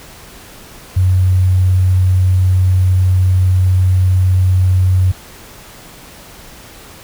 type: tone with sample-and-hold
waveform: sine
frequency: 92.5 Hz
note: F#2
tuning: in tune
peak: -8 dBFS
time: 0.96-5.12 s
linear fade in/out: 10 ms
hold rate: 11025 Hz
effects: pink hiss -37 dBFS RMS until 7.03 s